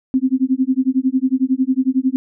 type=tone with tremolo; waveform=sine; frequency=261 Hz; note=C4; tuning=4 cents flat; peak=-10 dBFS; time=0.14-2.16 s; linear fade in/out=0 ms; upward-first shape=sine; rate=11 Hz; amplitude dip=100%; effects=none